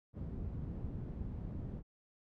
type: low-pass noise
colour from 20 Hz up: white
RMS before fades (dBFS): -42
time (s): 0.13-1.83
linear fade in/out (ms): 50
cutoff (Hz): 140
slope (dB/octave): 12
effects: none